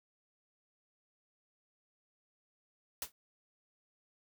white noise with exponential decay, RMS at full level -34 dBFS, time 3.02-3.12 s, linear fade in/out 1 ms, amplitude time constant 20 ms, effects none

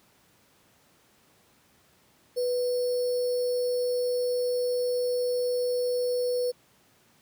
sine tone with sample-and-hold, 493.9 Hz, B4, in tune, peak -24 dBFS, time 2.36-6.52 s, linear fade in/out 20 ms, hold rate 4900 Hz, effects pink hiss -62 dBFS RMS until 7.21 s + high-pass 100 Hz 12 dB/octave

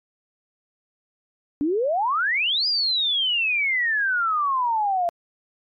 sine exponential two-way sweep, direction up then down, 277.2 to 4978 to 676 Hz, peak -19 dBFS, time 1.61-5.09 s, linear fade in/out 0 ms, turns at 2.67 s, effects MP3 64 kbps

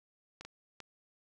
clicks, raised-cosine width 0.2 ms, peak -29 dBFS, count 3, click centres 0.41 / 0.45 / 0.803 s, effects none

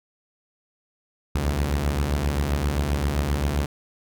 sawtooth beating tone pair, 65.41 / 73.01 Hz, C2 / D2, 0 / -10 cents, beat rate 7.6 Hz, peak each -23 / -19 dBFS, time 1.35-3.66 s, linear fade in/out 5 ms, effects none

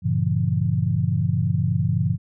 sine chord, G diminished seventh, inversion none, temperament just, 98 / 117.6 / 141.12 / 169.34 Hz, G2 / Bb2 / Db3 / Fb3, 0 / +16 / +31 / +47 cents, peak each -24 dBFS, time 0.02-2.18 s, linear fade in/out 50 ms, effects none

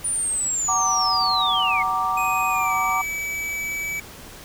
sine linear sweep, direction down, 9540 to 2093 Hz, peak -21 dBFS, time 0.04-1.83 s, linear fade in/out 10 ms
sine chord, Gb augmented, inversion none, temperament equal with one note detuned, 751.6 / 932.3 / 1174.7 Hz, Gb5 / Bb5 / D6, +27 / 0 / 0 cents, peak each -26 / -26 / -22 dBFS, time 0.68-3.02 s, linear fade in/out 10 ms
square tone with pitch glide, 2500 to 2293 Hz, D#7 to D7, +8 to -42 cents, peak -26 dBFS, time 2.17-4 s, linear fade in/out 5 ms, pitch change -150 cents, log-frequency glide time 2.49-2.73 s
effects pink hiss -41 dBFS RMS until 4.44 s

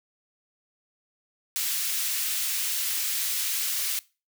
white high-pass noise, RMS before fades -28 dBFS, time 1.56-3.99 s, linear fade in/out 0 ms, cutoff 2100 Hz, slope 12 dB/octave, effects noise-tail reverb RT60 0.3 s tail -21 dB re dry

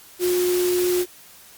sine tone in noise, 359 Hz, F4, 48 cents sharp, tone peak -18 dBFS, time 0.19-1.06 s, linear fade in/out 50 ms, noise white, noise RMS -29 dBFS, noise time 0.19-1.06 s, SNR +8 dB, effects white hiss -47 dBFS RMS until 1.57 s + Opus 48 kbps

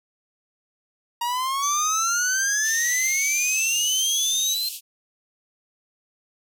45% pulse exponential sweep, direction up, 941 to 4186 Hz, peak -23 dBFS, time 1.21-4.69 s, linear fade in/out 5 ms
sine tone, 6230 Hz, G8, 12 cents flat, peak -23 dBFS, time 1.62-4.55 s, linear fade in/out 20 ms
white band-pass noise, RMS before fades -35 dBFS, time 2.62-4.81 s, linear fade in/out 50 ms, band 2600 to 15000 Hz, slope 96 dB/octave
effects none

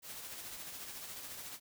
white noise with tremolo, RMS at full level -45 dBFS, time 0.02-1.6 s, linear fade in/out 50 ms, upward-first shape sine, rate 14 Hz, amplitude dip 35%, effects none

